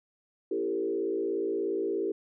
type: tone with frequency modulation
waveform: sine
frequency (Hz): 392.6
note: G4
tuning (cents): +3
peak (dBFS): -27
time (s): 0.51-2.12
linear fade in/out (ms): 5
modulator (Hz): 56.9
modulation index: 1.2
effects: none